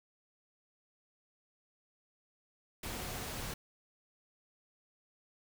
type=tone in noise; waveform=sine; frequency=734 Hz; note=F#5; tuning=14 cents flat; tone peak=-51 dBFS; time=2.93-3.25 s; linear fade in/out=5 ms; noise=pink; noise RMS=-41 dBFS; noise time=2.83-3.54 s; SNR=-13 dB; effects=none